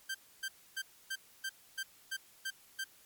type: tone bursts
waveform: sawtooth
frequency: 1568 Hz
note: G6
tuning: in tune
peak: -32 dBFS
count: 9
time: 0.09-2.843 s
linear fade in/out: 10 ms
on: 57 ms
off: 280 ms
effects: white hiss -62 dBFS RMS until 3.05 s + MP3 96 kbps